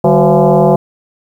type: tone with frequency modulation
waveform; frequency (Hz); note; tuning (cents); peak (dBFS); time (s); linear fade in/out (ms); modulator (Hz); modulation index
sine; 152.3; D#3; -37; -5; 0.04-0.76; 5; 174; 3.9
effects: 7-bit